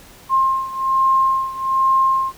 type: beating tone pair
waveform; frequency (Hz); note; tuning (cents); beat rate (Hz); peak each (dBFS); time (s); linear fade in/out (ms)
sine; 1062 / 1063.2; C6 / C6; +25 / +27; 1.2; -16 / -19; 0.29-2.33; 50
effects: pink hiss -44 dBFS RMS until 2.37 s